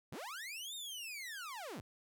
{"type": "linear two-way sweep", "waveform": "sawtooth", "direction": "up then down", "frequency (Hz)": [74, 3729, 74], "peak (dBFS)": -40, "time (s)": [0.12, 1.81], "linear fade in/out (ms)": 5, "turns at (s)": 0.75, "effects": []}